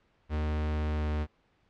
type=tone with pitch glide; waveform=45% pulse; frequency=76.3 to 75.77 Hz; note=D#2 to D#2; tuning=-33 to -45 cents; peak=-28 dBFS; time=0.29-1.27 s; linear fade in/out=50 ms; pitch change=-12 cents; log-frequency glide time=0.86-1.08 s; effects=pink hiss -69 dBFS RMS until 1.69 s + low-pass 3000 Hz 12 dB/octave